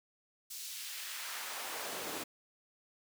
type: noise with high-pass filter sweep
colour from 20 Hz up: pink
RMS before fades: -42 dBFS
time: 0.5-2.24 s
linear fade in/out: 10 ms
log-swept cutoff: 5400 to 240 Hz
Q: 0.91
effects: none